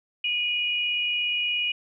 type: tone pair together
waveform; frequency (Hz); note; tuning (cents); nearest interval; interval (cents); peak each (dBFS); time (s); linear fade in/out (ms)
sine; 2463 / 2900; D#7 / F#7; -18 / -35; minor third; 283; -26; 0.24-1.72; 5
effects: none

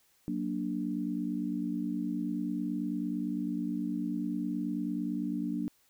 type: chord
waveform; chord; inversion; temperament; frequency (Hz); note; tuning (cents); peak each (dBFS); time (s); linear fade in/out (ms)
sine; Gb augmented; none; equal with one note detuned; 185 / 234.2 / 293.7; Gb3 / Bb3 / D4; 0 / +8 / 0; -36 / -35 / -34; 0.28-5.68; 0
effects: white hiss -68 dBFS RMS until 5.89 s

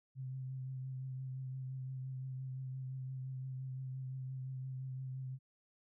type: tone with vibrato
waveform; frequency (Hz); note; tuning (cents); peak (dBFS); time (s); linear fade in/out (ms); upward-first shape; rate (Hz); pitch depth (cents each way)
sine; 130.81; C3; 0; -40; 0.15-5.39; 50; triangle; 5.8; 27
effects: none

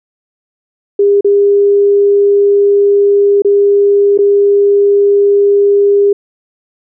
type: tone with dropouts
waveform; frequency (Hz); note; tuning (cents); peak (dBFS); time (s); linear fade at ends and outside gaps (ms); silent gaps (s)
sine; 403.7; G#4; -49; -5; 0.99-6.13; 5; 1.209-1.245 / 3.421-3.447 / 4.177-4.187
effects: none

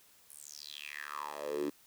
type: tone with high-pass filter sweep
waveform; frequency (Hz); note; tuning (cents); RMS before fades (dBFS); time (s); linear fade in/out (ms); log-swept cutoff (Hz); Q
10% pulse; 73.42; D2; 0; -41; 0.29-1.7; 10; 11000 to 290; 6.3
effects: white hiss -63 dBFS RMS until 1.86 s

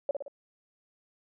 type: tone with echo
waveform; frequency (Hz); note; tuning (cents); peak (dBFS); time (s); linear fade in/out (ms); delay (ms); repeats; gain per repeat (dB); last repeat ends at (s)
sine; 565; C#5; +33; -24; 0.09-0.11; 2; 57; 3; -5; 0.281
effects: none

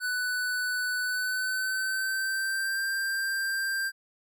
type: tone with pitch glide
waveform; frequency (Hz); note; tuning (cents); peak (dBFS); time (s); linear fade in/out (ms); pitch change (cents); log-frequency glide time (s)
square; 1492 to 1580.7; F#6 to G6; +14 to +14; -28; 0-3.92; 50; +100; 1.02-2.81
effects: none

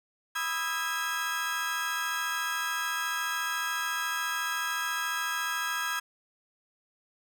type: chord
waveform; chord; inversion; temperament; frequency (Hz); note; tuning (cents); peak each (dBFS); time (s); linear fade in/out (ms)
35% pulse; E major seventh; second; equal with one note detuned; 987.8 / 1244.5 / 1318.5 / 1633.6; B5 / D#6 / E6 / G#6; 0 / 0 / 0 / -29; -36 / -36 / -35 / -30; 0.35-6; 10
effects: none

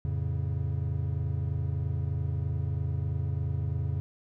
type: chord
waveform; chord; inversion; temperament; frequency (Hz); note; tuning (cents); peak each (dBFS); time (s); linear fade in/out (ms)
triangle; F augmented; none; equal with one note detuned; 86.85 / 110 / 138.59; F2 / A2 / C#3; -9 / 0 / 0; -29 / -32 / -30; 0.05-4; 0
effects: none

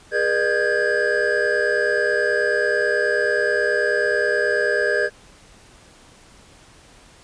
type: tone cluster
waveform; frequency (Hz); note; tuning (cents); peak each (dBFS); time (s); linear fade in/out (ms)
triangle; 412.6 / 481.9 / 602 / 1596 / 1676; G#4 / B4 / D5 / G6 / G#6; -11 / -43 / +43 / +31 / +15; -22; 0.11-5.1; 50
effects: pink hiss -49 dBFS RMS until 7.23 s + resampled to 22050 Hz

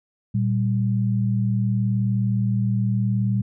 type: tone pair together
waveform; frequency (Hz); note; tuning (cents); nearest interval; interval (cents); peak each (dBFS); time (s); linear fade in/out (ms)
sine; 116.76 / 196; A#2 / G3; +3 / 0; major sixth; 897; -20 / -23; 0.34-3.42; 10
effects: none

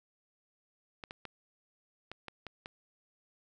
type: clicks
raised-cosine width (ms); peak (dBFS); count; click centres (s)
0.3; -26; 7; 1.038 / 1.109 / 1.253 / 2.116 / 2.283 / 2.467 / 2.659
effects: none

